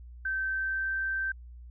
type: tone with pitch glide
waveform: sine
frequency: 1549 to 1558.9 Hz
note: G6 to G6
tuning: -21 to -10 cents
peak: -28 dBFS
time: 0.25-1.32 s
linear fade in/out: 5 ms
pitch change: +11 cents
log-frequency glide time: 0.48-0.91 s
effects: added 60 Hz sine -44 dBFS peak until 1.7 s